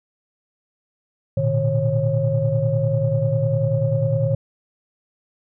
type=tone cluster; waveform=sine; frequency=112.6 / 122.7 / 151.3 / 544 Hz; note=A2 / B2 / D#3 / C#5; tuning=+40 / -11 / -48 / -33 cents; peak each=-22 dBFS; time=1.37-4.35 s; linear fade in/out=5 ms; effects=tanh soft clip ceiling -7 dBFS